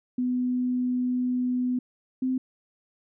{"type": "tone pair in turn", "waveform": "sine", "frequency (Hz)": [249.9, 258.1], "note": ["B3", "C4"], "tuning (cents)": [21, -23], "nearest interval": "minor second", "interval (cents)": 56, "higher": "second", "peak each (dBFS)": -23, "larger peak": "neither", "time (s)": [[0.18, 1.79], [2.22, 2.38]], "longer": "first", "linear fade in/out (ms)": 5, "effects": []}